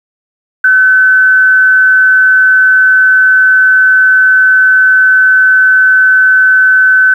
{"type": "tone with frequency modulation", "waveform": "sine", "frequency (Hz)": 1518, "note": "F#6", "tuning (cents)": 44, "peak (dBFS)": -3, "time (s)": [0.64, 7.14], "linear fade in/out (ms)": 5, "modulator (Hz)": 188, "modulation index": 0.21, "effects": ["7-bit"]}